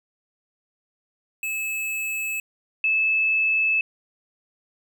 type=tone pair in turn; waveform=square / sine; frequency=2600 / 2612 Hz; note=E7 / E7; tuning=-24 / -17 cents; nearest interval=unison; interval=7 cents; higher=second; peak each=-26 / -18 dBFS; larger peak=second; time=1.43-2.4 / 2.84-3.81 s; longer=neither; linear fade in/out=2 ms; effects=none